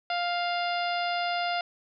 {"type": "harmonic tone", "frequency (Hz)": 700, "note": "F5", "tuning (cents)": 4, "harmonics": [1, 2, 3, 4, 5, 6, 7], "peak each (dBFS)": [-28, -34, -37, -37, -40, -43, -40], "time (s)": [0.1, 1.61], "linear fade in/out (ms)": 2, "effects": []}